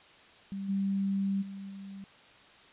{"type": "tone with level steps", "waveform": "sine", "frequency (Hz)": 196, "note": "G3", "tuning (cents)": 0, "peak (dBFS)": [-34, -27, -39, -41], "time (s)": [0.52, 2.04], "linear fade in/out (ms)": 0, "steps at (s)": [0.68, 1.41, 1.69], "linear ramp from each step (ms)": 20, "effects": ["white hiss -56 dBFS RMS until 2.72 s", "resampled to 8000 Hz"]}